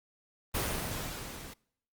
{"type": "noise with level ramp", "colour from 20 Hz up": "pink", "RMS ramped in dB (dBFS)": [-30, -47], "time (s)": [0.54, 1.54], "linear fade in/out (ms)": 10, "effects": ["noise-tail reverb RT60 0.7 s tail -25 dB re dry", "Opus 32 kbps"]}